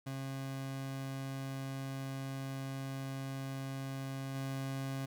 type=tone with level steps; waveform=30% pulse; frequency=134.9 Hz; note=C#3; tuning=47 cents flat; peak=-36 / -34 dBFS; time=0.06-5.06 s; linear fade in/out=10 ms; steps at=4.34 s; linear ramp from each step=20 ms; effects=none